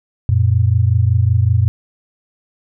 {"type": "tone pair together", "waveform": "sine", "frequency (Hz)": [91.22, 116.54], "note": ["F#2", "A#2"], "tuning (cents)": [-24, 0], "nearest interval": "major third", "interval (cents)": 424, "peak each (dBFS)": -13, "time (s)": [0.29, 1.68], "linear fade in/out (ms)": 0, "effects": []}